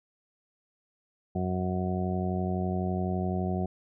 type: harmonic tone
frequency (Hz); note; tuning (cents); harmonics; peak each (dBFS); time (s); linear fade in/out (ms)
91.9; F#2; -11; 1 / 2 / 3 / 4 / 5 / 6 / 7 / 8; -32 / -30 / -43 / -35 / -45 / -47 / -39 / -37; 1.35-3.66; 5
effects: none